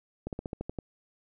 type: slowing click train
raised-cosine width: 2 ms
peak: -21 dBFS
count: 8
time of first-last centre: 0.27-0.788 s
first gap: 58 ms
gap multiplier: 1.08
effects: none